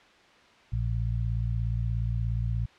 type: harmonic tone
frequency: 56.9 Hz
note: A#1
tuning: 41 cents flat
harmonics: 1 / 2 / 3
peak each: -29 / -28 / -41 dBFS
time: 0.72-2.66 s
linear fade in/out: 10 ms
effects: white hiss -56 dBFS RMS until 2.78 s + low-pass 3000 Hz 12 dB/octave